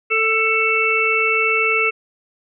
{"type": "harmonic tone", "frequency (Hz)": 443.2, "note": "A4", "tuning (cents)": 13, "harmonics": [1, 3, 5, 6], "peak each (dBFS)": [-22, -22, -20, -18], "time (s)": [0.1, 1.91], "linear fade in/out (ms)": 20, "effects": []}